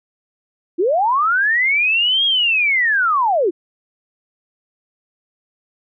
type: linear two-way sweep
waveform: sine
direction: up then down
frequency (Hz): 311.1 to 3300 to 311.1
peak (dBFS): -13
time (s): 0.78-3.51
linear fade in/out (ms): 20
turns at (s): 2.25
effects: none